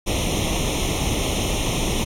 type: noise with comb filter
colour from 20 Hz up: pink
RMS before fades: -22 dBFS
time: 0.06-2.05 s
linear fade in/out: 20 ms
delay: 0.32 ms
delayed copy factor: +0.9
effects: low-pass 10000 Hz 12 dB/octave